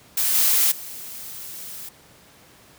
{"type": "noise with level steps", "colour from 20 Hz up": "blue", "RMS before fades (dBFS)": [-21, -18, -36], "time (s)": [0.17, 1.89], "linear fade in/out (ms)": 5, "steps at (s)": [0.34, 0.71], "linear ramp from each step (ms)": 10, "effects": ["pink hiss -51 dBFS RMS until 2.78 s", "high-pass 80 Hz 12 dB/octave"]}